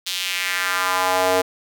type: tone with high-pass filter sweep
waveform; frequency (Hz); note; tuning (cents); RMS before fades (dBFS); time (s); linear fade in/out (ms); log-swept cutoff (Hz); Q
square; 92.5; F#2; 0; -21; 0.06-1.42; 10; 3700 to 510; 2.1
effects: none